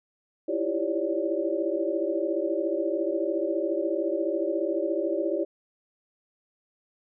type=tone cluster; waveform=sine; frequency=326.7 / 340.9 / 393.4 / 551 / 588 Hz; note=E4 / F4 / G4 / C#5 / D5; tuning=-15 / -42 / +6 / -11 / +2 cents; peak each=-31 dBFS; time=0.48-5.45 s; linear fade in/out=10 ms; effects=none